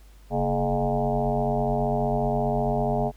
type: tone with frequency modulation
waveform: sine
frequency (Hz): 422.9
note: G#4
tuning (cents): +31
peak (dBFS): -21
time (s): 0.3-3.12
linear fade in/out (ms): 50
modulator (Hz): 95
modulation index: 3.9
effects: added 50 Hz sine -47 dBFS peak until 3.16 s + pink hiss -59 dBFS RMS until 3.16 s